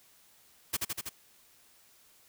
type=noise with echo; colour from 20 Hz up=white; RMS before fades=-30 dBFS; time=0.73-0.77 s; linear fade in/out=10 ms; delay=81 ms; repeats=4; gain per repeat=-2 dB; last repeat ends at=1.094 s; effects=white hiss -62 dBFS RMS until 2.28 s